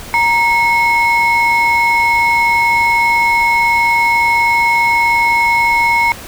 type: ring-modulated tone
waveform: triangle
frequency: 1558 Hz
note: G6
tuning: 11 cents flat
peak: -4 dBFS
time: 0.14-6.12 s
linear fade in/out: 0 ms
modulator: 622 Hz
effects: tanh soft clip ceiling 0 dBFS + pink hiss -31 dBFS RMS until 6.27 s